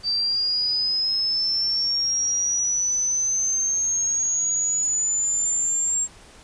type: linear sweep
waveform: sine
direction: up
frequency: 4636 to 7480 Hz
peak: -20 dBFS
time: 0.03-6.08 s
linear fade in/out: 50 ms
effects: pink hiss -48 dBFS RMS until 6.43 s + resampled to 22050 Hz